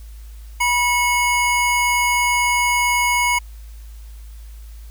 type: tone pair together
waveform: square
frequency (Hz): 972 / 2191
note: B5 / C#7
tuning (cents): -28 / -21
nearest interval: octave + major second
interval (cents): 1407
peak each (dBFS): -19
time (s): 0.6-3.39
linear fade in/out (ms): 10
effects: added 54 Hz sine -34 dBFS peak until 4.9 s + white hiss -52 dBFS RMS until 4.9 s